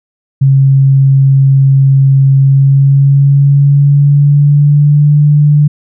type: tone with pitch glide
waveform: sine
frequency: 136.1 to 147.56 Hz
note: C#3 to D3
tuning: -31 to +9 cents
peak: -3 dBFS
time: 0.41-5.68 s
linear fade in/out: 10 ms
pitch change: +140 cents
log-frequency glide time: 2.37-5.15 s
effects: none